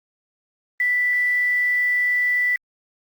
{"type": "tone with quantisation", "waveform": "sine", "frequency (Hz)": 1975.5, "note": "B6", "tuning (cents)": 0, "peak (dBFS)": -17, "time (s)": [0.8, 2.56], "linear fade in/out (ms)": 2, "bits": 7, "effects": ["Opus 24 kbps"]}